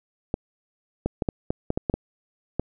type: clicks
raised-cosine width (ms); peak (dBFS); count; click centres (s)
2; -10; 10; 0.341 / 1.06 / 1.222 / 1.288 / 1.505 / 1.704 / 1.775 / 1.898 / 1.94 / 2.596
effects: none